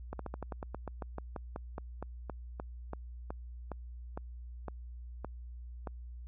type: slowing click train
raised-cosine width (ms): 1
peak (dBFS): -25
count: 24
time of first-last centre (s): 0.13-5.872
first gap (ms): 63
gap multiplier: 1.11
effects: added 60 Hz sine -43 dBFS peak until 6.27 s